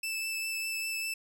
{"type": "tone with vibrato", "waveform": "sawtooth", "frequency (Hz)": 2637, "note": "E7", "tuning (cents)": 0, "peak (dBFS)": -29, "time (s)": [0.03, 1.14], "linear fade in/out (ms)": 5, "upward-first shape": "sine", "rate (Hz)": 5, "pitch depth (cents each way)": 10, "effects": []}